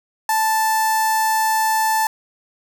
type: tone with notch filter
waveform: sawtooth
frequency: 880 Hz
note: A5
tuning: in tune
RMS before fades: -18 dBFS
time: 0.29-2.07 s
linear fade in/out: 2 ms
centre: 3100 Hz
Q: 0.82
effects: none